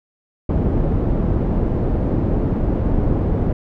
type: low-pass noise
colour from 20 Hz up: pink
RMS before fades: -18 dBFS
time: 0.49-3.53 s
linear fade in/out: 5 ms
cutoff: 420 Hz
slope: 12 dB/octave
effects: none